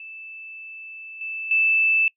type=tone with level steps; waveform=sine; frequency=2637 Hz; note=E7; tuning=in tune; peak=-36 / -28 / -16 dBFS; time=0-2.08 s; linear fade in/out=2 ms; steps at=1.21 / 1.51 s; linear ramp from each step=2 ms; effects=noise-tail reverb RT60 0.1 s tail -23 dB re dry